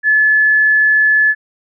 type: tone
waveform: sine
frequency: 1723 Hz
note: A6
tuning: 37 cents flat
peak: -8 dBFS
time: 0.03-1.35 s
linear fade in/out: 50 ms
effects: none